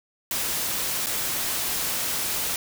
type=noise with dropouts; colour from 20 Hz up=white; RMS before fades=-27 dBFS; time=0.31-2.56 s; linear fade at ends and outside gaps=1 ms; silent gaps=1.061-1.068 s; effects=none